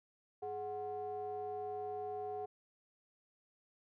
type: ring-modulated tone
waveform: triangle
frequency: 160 Hz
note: D#3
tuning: 49 cents sharp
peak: -34 dBFS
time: 0.42-2.46 s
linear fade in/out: 10 ms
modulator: 579 Hz
effects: none